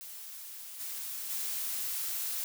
blue noise with level steps, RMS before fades -45 / -39 / -35 dBFS, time 0.01-2.44 s, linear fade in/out 0 ms, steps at 0.79 / 1.29 s, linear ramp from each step 20 ms, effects none

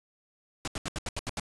pink noise bursts, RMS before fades -33 dBFS, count 8, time 0.65-1.397 s, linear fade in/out 0 ms, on 26 ms, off 77 ms, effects resampled to 22050 Hz

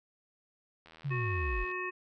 click train, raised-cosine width 0.3 ms, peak -37 dBFS, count 70, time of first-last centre 0.86-1.714 s, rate 80.8 Hz
sine linear sweep, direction down, 146.83 to 38.89 Hz, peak -31 dBFS, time 1.04-1.65 s, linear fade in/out 20 ms
harmonic tone, 365.2 Hz, F#4, 23 cents flat, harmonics 1 / 3 / 5 / 7, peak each -39 / -39 / -39 / -39 dBFS, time 1.1-1.91 s, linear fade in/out 20 ms
effects none

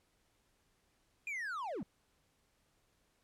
triangle linear sweep, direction down, 2466 to 153.7 Hz, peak -36 dBFS, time 1.27-1.83 s, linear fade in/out 2 ms, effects pink hiss -75 dBFS RMS until 3.23 s + low-pass 12000 Hz 12 dB/octave

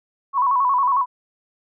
sine tone with vibrato, 1046.5 Hz, C6, in tune, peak -15 dBFS, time 0.33-1.06 s, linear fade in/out 50 ms, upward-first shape square, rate 11 Hz, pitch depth 91 cents each way, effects none

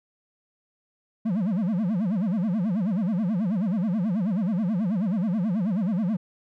triangle tone with vibrato, 197.3 Hz, G3, 11 cents sharp, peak -20 dBFS, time 1.25-6.17 s, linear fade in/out 10 ms, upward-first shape sine, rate 9.3 Hz, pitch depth 270 cents each way, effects none

